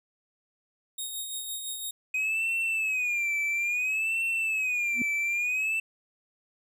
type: tone with tremolo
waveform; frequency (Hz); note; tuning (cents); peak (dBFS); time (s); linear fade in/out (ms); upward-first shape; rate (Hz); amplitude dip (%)
10% pulse; 3729; A#7; 0; -24; 0.98-1.91; 5; sine; 5.9; 40
type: tone with vibrato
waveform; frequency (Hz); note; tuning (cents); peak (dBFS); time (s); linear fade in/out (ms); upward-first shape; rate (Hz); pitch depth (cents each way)
triangle; 2504; D#7; +10; -24; 2.14-5.8; 5; sine; 0.59; 130
type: tone with exponential growth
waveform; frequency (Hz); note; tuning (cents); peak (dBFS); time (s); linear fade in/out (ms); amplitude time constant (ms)
sine; 240.9; B3; -43; -25; 4.92-5.02; 2; 21
effects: none